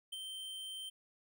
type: tone with ADSR envelope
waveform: square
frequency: 3119 Hz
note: G7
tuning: 9 cents flat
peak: -40 dBFS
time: 0.12-0.9 s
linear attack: 10 ms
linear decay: 27 ms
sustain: -3 dB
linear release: 14 ms
effects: none